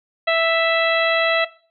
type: harmonic tone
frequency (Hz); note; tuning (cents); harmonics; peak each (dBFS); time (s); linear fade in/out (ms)
659.3; E5; 0; 1 / 2 / 3 / 4 / 5 / 6; -17 / -24 / -22 / -25 / -28 / -28; 0.27-1.45; 10
effects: noise-tail reverb RT60 0.4 s tail -18 dB re dry